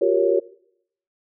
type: chord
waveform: sine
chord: G half-diminished seventh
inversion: third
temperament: equal with one note detuned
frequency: 357 / 392 / 466.2 / 554.4 Hz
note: F4 / G4 / Bb4 / Db5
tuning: +38 / 0 / 0 / 0 cents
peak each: -21 dBFS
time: 0.01-0.4 s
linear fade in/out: 10 ms
effects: noise-tail reverb RT60 0.7 s tail -20 dB re dry